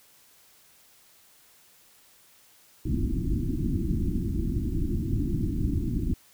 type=low-pass noise; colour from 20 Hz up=pink; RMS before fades=-27 dBFS; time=2.85-6.14 s; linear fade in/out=5 ms; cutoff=350 Hz; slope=96 dB/octave; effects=white hiss -58 dBFS RMS until 6.33 s